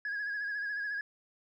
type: tone with vibrato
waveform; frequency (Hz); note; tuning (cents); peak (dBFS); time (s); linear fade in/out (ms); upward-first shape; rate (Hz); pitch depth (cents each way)
sine; 1661.2; G#6; 0; -31; 0.05-1.01; 2; sine; 14; 47
effects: tanh soft clip ceiling -31 dBFS